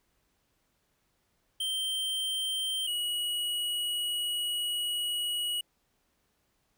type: tone pair in turn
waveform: square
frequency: 3136 / 2913 Hz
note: G7 / F#7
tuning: 0 / -28 cents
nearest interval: minor second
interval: 128 cents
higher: first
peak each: -30 / -30 dBFS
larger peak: neither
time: 1.6-2.87 / 2.87-5.61 s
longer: second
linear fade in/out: 5 ms
effects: pink hiss -74 dBFS RMS until 6.77 s